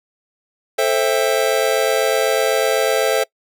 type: chord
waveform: square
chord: A minor seventh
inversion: none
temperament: just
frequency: 440 / 528 / 660 / 792 Hz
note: A4 / C5 / E5 / G5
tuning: 0 / +16 / +2 / +18 cents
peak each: -20 / -20 / -21 / -26 dBFS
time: 0.78-3.24 s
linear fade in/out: 10 ms
effects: noise-tail reverb RT60 0.1 s tail -24 dB re dry